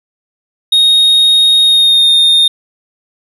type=tone with pitch glide; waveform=triangle; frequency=3729 to 3669 Hz; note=A#7 to A#7; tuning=0 to -28 cents; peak=-4 dBFS; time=0.72-2.48 s; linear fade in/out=5 ms; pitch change=-28 cents; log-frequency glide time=1.62-2.11 s; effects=none